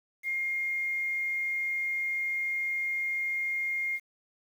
sine tone with quantisation, 2127 Hz, C7, 28 cents sharp, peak -28 dBFS, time 0.23-4 s, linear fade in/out 50 ms, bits 9, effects none

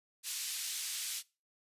white band-pass noise, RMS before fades -39 dBFS, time 0.23-1.23 s, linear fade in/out 50 ms, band 2900 to 9400 Hz, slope 12 dB/octave, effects noise-tail reverb RT60 0.3 s tail -22 dB re dry + resampled to 32000 Hz

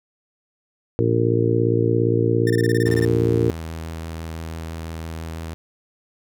harmonic tone, 57.4 Hz, A#1, 26 cents flat, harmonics 2 / 3 / 4 / 5 / 6 / 7 / 8, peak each -20 / -28 / -31 / -25 / -23 / -25 / -22 dBFS, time 0.99-3.5 s, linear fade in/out 0 ms
45% pulse tone bursts, 1803 Hz, A6, 42 cents sharp, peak -26 dBFS, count 11, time 2.47-3.05 s, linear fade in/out 2 ms, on 30 ms, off 25 ms
sawtooth tone with vibrato, 81.4 Hz, E2, 21 cents flat, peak -25 dBFS, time 2.86-5.54 s, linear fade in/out 0 ms, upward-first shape sine, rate 6 Hz, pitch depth 13 cents each way
effects none

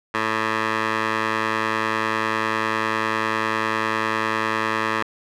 15% pulse tone with band-pass filter, 110 Hz, A2, in tune, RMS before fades -23 dBFS, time 0.14-5.03 s, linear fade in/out 5 ms, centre 1500 Hz, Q 1.4, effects none

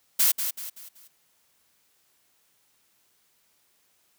blue noise with echo, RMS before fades -20 dBFS, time 0.19-0.32 s, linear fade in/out 10 ms, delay 190 ms, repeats 4, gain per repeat -8 dB, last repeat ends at 1.08 s, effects white hiss -67 dBFS RMS until 4.18 s + high-pass 60 Hz 12 dB/octave

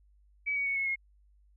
sine tone with pitch steps, 2284 / 2251 / 2219 / 2187 / 2156 Hz, D7 / C#7 / C#7 / C#7 / C#7, -49 / +26 / +1 / -24 / -49 cents, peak -28 dBFS, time 0.46-0.96 s, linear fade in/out 20 ms, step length 100 ms, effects added 50 Hz sine -60 dBFS peak until 1.56 s

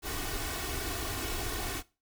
pink noise with comb filter, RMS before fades -35 dBFS, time 0.02-1.83 s, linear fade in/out 50 ms, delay 2.7 ms, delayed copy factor +0.7, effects noise-tail reverb RT60 0.3 s tail -20 dB re dry

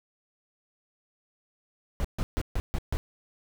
brown noise bursts, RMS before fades -27 dBFS, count 6, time 2-2.97 s, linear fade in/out 0 ms, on 45 ms, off 140 ms, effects none

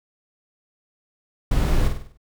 brown noise with echo, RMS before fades -19 dBFS, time 1.51-1.88 s, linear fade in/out 5 ms, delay 49 ms, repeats 6, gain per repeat -6 dB, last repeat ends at 2.174 s, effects none

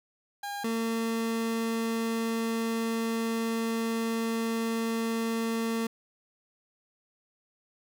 30% pulse tone pair in turn, 810 / 227.3 Hz, G#5 / A#3, -43 / -43 cents, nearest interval octave + minor seventh, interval 2200 cents, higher first, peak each -31 / -25 dBFS, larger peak second, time 0.43-0.64 / 0.64-5.87 s, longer second, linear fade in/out 5 ms, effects none

